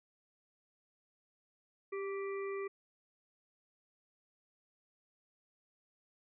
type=harmonic tone with a mistuned harmonic; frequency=394.3 Hz; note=G4; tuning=10 cents sharp; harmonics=1 / 3 / 5 / 6; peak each=-37 / -47 / -50 / -52 dBFS; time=1.92-2.68 s; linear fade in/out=10 ms; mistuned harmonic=3; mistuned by=-28 cents; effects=none